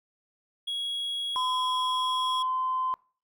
triangle tone, 3322 Hz, G#7, in tune, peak -27 dBFS, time 0.67-2.43 s, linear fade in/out 10 ms
sine tone with pitch glide, 1017 to 1030.6 Hz, C6 to C6, -50 to -27 cents, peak -25 dBFS, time 1.36-2.94 s, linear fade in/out 0 ms, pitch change +23 cents, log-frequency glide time 1.78-2.6 s
effects noise-tail reverb RT60 0.4 s tail -23 dB re dry + tanh soft clip ceiling -20 dBFS

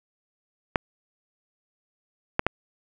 clicks, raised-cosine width 0.5 ms, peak -5 dBFS, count 3, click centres 0.758 / 2.394 / 2.466 s, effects none

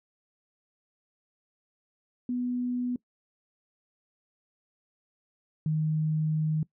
sine tone pair in turn, 246.9 / 155.54 Hz, B3 / D#3, 0 / 0 cents, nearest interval minor sixth, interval 800 cents, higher first, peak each -27 / -24 dBFS, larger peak second, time 2.29-2.96 / 5.66-6.63 s, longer second, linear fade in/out 2 ms, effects noise-tail reverb RT60 0.1 s tail -21 dB re dry

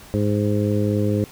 harmonic tone, 103.83 Hz, G#2, in tune, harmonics 1 / 2 / 3 / 4 / 5, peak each -21 / -23 / -25 / -26 / -27 dBFS, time 0.14-1.24 s, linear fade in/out 0 ms, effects pink hiss -44 dBFS RMS until 1.31 s

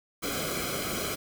pink noise with comb filter, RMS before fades -32 dBFS, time 0.22-1.16 s, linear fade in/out 20 ms, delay 1.1 ms, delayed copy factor -0.85, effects none

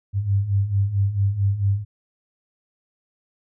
sine beating tone pair, 96.6 / 101.1 Hz, G2 / G#2, -25 / -46 cents, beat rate 4.5 Hz, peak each -24 / -19 dBFS, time 0.13-1.85 s, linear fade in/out 50 ms, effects none

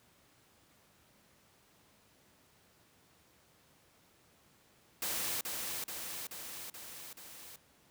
white noise with echo, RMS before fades -36 dBFS, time 5.02-5.41 s, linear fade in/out 2 ms, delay 430 ms, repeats 5, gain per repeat -3 dB, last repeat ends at 7.56 s, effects pink hiss -66 dBFS RMS until 7.9 s + high-pass 80 Hz 12 dB/octave

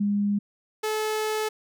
sine / sawtooth tone pair in turn, 203.8 / 431.8 Hz, G#3 / A4, -32 / -33 cents, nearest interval octave + minor second, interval 1299 cents, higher second, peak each -21 dBFS, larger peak neither, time 0-0.39 / 0.83-1.49 s, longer second, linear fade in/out 10 ms, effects none

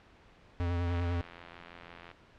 square tone with vibrato, 87 Hz, F2, 6 cents flat, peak -30 dBFS, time 0.6-1.21 s, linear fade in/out 0 ms, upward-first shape sine, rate 10 Hz, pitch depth 30 cents each way
click train, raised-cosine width 0.3 ms, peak -31 dBFS, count 107, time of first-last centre 0.88-2.114 s, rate 85.9 Hz
effects pink hiss -59 dBFS RMS until 2.38 s + low-pass 3000 Hz 12 dB/octave

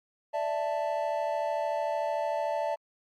triangle chord, D suspended second, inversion none, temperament just, 587.3 / 660.7 / 881 Hz, D5 / E5 / A5, 0 / +4 / +2 cents, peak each -30 / -30 / -31 dBFS, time 0.33-2.76 s, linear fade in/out 20 ms, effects Opus 48 kbps

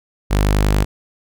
sawtooth tone, 50.5 Hz, G#1, 48 cents flat, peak -9 dBFS, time 0.3-0.85 s, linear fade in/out 20 ms, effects none

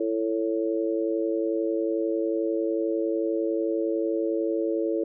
harmonic tone, 111.1 Hz, A2, 17 cents sharp, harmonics 3 / 4 / 5, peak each -26 / -28 / -30 dBFS, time 0-5.04 s, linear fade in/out 5 ms, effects none

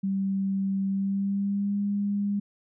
sine tone with pitch glide, 194.4 to 202.5 Hz, G3 to G#3, -14 to -43 cents, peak -24 dBFS, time 0.03-2.4 s, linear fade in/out 10 ms, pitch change +71 cents, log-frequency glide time 0.88-1.79 s, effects none

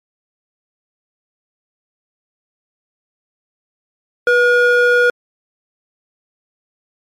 triangle ring-modulated tone, 962 Hz, B5, 46 cents flat, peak -4 dBFS, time 4.27-5.1 s, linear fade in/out 2 ms, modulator 474 Hz, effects MP3 64 kbps

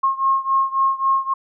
sine beating tone pair, 1076 / 1079.7 Hz, C6 / C#6, +48 / -46 cents, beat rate 3.7 Hz, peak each -18 / -20 dBFS, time 0.03-1.34 s, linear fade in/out 10 ms, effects none

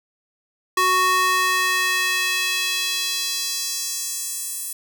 square tone with high-pass filter sweep, 370 Hz, F#4, in tune, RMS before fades -22 dBFS, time 0.77-4.73 s, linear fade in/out 5 ms, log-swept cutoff 890 to 10000 Hz, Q 1.5, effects none

